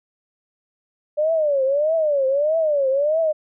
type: tone with vibrato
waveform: sine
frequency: 587.3 Hz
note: D5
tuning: in tune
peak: -16 dBFS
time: 1.17-3.33 s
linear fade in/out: 20 ms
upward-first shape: triangle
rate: 1.6 Hz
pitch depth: 210 cents each way
effects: none